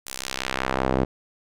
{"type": "tone with band-pass filter sweep", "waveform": "sawtooth", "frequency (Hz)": 65.3, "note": "C2", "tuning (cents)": -3, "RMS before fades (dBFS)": -26, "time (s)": [0.06, 1.05], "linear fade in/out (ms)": 10, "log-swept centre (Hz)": [11000, 370], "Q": 0.77, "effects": []}